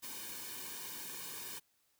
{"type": "noise with comb filter", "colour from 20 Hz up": "white", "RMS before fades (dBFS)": -45, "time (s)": [0.02, 1.6], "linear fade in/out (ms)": 20, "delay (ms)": 1.5, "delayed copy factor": -0.85, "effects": ["white hiss -75 dBFS RMS until 1.99 s"]}